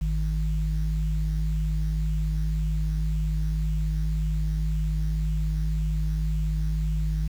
sine tone pair together, 52.48 / 155.56 Hz, G#1 / D#3, +19 / 0 cents, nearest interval octave + perfect fifth, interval 1881 cents, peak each -23 / -28 dBFS, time 0.01-7.28 s, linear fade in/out 10 ms, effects tanh soft clip ceiling -15 dBFS + 8-bit

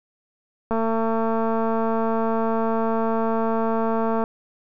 click train, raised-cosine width 1 ms, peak -11 dBFS, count 795, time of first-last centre 0.71-4.239 s, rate 225 Hz, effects none

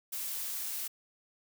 blue noise, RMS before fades -37 dBFS, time 0.12-0.88 s, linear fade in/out 10 ms, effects none

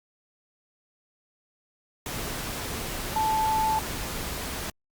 sine tone in noise, 875 Hz, A5, 10 cents flat, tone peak -22 dBFS, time 3.16-3.79 s, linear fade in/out 2 ms, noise pink, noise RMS -33 dBFS, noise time 2.06-4.7 s, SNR +8 dB, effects Opus 48 kbps

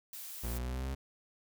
blue noise, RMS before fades -45 dBFS, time 0.13-0.58 s, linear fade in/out 2 ms
40% pulse exponential sweep, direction up, 58.27 to 67.4 Hz, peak -34 dBFS, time 0.43-0.95 s, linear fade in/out 10 ms
effects none

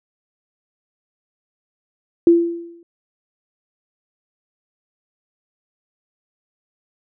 sine tone with exponential decay, 339.7 Hz, F4, 48 cents flat, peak -5 dBFS, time 2.27-2.83 s, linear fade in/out 2 ms, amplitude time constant 120 ms, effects none

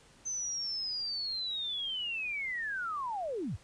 sine linear sweep, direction down, 6200 to 58.9 Hz, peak -33 dBFS, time 0.25-3.57 s, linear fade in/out 20 ms, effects pink hiss -60 dBFS RMS until 3.63 s + resampled to 22050 Hz

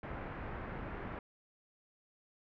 pink low-pass noise, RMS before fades -43 dBFS, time 0.03-1.19 s, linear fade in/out 2 ms, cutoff 2000 Hz, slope 24 dB/octave, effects none

